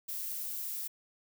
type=noise; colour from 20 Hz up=violet; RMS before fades=-38 dBFS; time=0.08-0.88 s; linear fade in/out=10 ms; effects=none